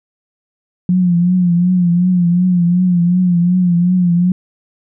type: tone with vibrato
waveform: sine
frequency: 177.5 Hz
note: F3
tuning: 28 cents sharp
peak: -9 dBFS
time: 0.89-4.32 s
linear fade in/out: 2 ms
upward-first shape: triangle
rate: 2.7 Hz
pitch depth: 72 cents each way
effects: none